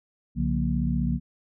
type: tone cluster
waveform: sine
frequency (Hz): 64.7 / 143.7 / 179.5 / 235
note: C2 / D3 / F3 / A#3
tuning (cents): -19 / -37 / +48 / +14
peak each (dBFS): -28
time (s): 0.35-1.2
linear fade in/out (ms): 50
effects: none